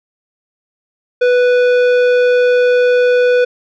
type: tone with tanh clipping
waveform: sine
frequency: 493.9 Hz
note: B4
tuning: in tune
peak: -10 dBFS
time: 1.21-3.45 s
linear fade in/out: 10 ms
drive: 13 dB
effects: none